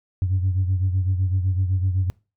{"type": "beating tone pair", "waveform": "sine", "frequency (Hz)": [92.5, 100.4], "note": ["F#2", "G2"], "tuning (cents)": [0, 42], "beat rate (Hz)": 7.9, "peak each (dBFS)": [-18, -25], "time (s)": [0.22, 2.1], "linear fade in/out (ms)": 0, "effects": ["noise-tail reverb RT60 0.3 s tail -25 dB re dry", "tanh soft clip ceiling -14 dBFS"]}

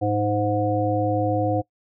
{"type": "harmonic tone with a mistuned harmonic", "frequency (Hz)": 103.83, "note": "G#2", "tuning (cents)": 0, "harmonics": [1, 3, 5, 7], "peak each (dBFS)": [-25, -25, -25, -25], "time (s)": [0.01, 1.62], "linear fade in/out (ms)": 20, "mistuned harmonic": 1, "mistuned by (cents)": 40, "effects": ["noise-tail reverb RT60 0.1 s tail -21 dB re dry"]}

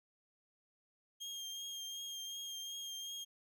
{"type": "tone with vibrato", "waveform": "30% pulse", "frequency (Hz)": 3221, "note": "G7", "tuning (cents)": 46, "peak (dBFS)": -40, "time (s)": [1.2, 3.25], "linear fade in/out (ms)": 20, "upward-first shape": "triangle", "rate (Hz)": 2.7, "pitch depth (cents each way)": 24, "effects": []}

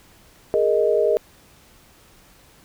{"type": "chord", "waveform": "sine", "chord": "Ab suspended second", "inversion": "none", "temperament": "equal", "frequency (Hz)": [415.3, 466.2, 622.3], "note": ["Ab4", "Bb4", "Eb5"], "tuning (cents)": [0, 0, 0], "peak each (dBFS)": -20, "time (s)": [0.54, 1.17], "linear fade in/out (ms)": 0, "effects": ["pink hiss -52 dBFS RMS until 2.64 s"]}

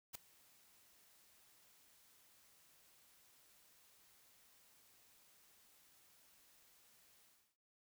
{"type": "noise with ADSR envelope", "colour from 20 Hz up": "white", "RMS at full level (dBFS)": -45, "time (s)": [0.13, 7.57], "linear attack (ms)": 21, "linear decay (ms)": 6, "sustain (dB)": -24, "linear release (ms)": 330, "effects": ["noise-tail reverb RT60 0.2 s tail -20 dB re dry"]}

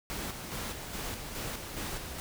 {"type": "noise with tremolo", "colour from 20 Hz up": "pink", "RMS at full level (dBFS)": -37, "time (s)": [0.1, 2.2], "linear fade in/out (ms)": 0, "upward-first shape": "square", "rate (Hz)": 2.4, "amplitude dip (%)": 40, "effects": []}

